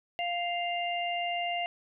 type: harmonic tone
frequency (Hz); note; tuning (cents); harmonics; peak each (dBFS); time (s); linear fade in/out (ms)
698.5; F5; 0; 1 / 3 / 4; -31 / -37 / -35; 0.19-1.66; 0
effects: none